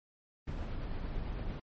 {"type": "noise with tremolo", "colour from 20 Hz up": "brown", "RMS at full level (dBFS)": -36, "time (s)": [0.47, 1.6], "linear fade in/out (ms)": 10, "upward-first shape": "triangle", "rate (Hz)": 8.9, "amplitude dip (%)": 30, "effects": ["low-pass 4000 Hz 12 dB/octave", "MP3 32 kbps"]}